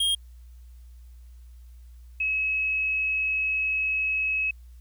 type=tone pair in turn; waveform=square / sine; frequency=3237 / 2569 Hz; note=G#7 / E7; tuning=-45 / -45 cents; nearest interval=major third; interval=400 cents; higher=first; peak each=-22 / -23 dBFS; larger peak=first; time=0-0.15 / 2.2-4.51 s; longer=second; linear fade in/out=5 ms; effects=added 60 Hz sine -44 dBFS peak until 4.8 s + white hiss -67 dBFS RMS until 4.8 s

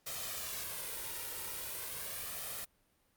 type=noise with flanger; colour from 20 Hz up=white; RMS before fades=-41 dBFS; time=0.06-2.65 s; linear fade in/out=10 ms; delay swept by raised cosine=1.6 to 2.15 ms; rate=0.4 Hz; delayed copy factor=+0.55; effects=pink hiss -73 dBFS RMS until 3.16 s + Opus 48 kbps

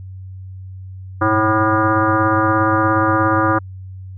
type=tone with frequency modulation; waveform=sine; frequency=765 Hz; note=G5; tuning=42 cents flat; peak=-12 dBFS; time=1.21-3.59 s; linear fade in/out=10 ms; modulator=221 Hz; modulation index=3; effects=added 94 Hz sine -30 dBFS peak until 4.17 s

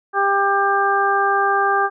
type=harmonic tone; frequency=397.1 Hz; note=G4; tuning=22 cents sharp; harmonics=1 / 2 / 3 / 4; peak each=-22 / -19 / -19 / -21 dBFS; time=0.13-1.9 s; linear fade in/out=50 ms; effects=none

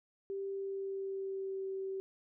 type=tone with pitch glide; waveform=sine; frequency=392.2 to 384.8 Hz; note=G4 to G4; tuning=+1 to -32 cents; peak=-36 dBFS; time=0.3-2 s; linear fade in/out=0 ms; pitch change=-33 cents; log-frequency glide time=0.48-1.67 s; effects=none

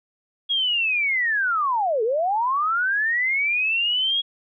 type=linear two-way sweep; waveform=sine; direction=down then up; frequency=3322 to 421.1 to 3322 Hz; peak=-19 dBFS; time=0.49-4.22 s; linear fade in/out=20 ms; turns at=2.03 s; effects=none

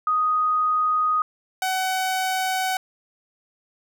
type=tone pair in turn; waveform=sine / sawtooth; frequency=1246 / 752.1 Hz; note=D#6 / F#5; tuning=+2 / +28 cents; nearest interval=major sixth; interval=874 cents; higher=first; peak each=-18 dBFS; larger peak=neither; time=0.07-1.22 / 1.62-2.77 s; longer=neither; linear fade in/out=2 ms; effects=none

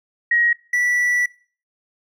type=tone pair in turn; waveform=sine / triangle; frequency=1893 / 1957.5 Hz; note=A#6 / B6; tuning=+26 / -16 cents; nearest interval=minor second; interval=58 cents; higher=second; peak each=-14 / -14 dBFS; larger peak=neither; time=0.31-0.53 / 0.73-1.26 s; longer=second; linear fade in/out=5 ms; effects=noise-tail reverb RT60 0.4 s tail -20 dB re dry

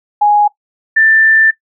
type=tone pair in turn; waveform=sine; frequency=830 / 1775.6 Hz; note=G#5 / A6; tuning=-1 / +15 cents; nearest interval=octave + minor second; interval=1316 cents; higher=second; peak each=-6 dBFS; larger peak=neither; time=0.21-0.48 / 0.96-1.51 s; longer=second; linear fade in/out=10 ms; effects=noise-tail reverb RT60 0.1 s tail -18 dB re dry

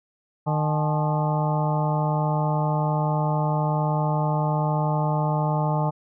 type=harmonic tone with a mistuned harmonic; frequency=152.6 Hz; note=D#3; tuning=33 cents flat; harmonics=1 / 2 / 3 / 4 / 5 / 6 / 7 / 8; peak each=-22 / -35 / -35 / -30 / -32 / -28 / -34 / -38 dBFS; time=0.46-5.91 s; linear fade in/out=20 ms; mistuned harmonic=6; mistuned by=-100 cents; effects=none

